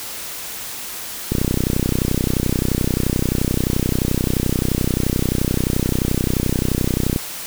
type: click train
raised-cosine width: 3 ms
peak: -5 dBFS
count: 185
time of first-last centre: 1.32-7.161 s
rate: 31.5 Hz
effects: white hiss -30 dBFS RMS until 7.46 s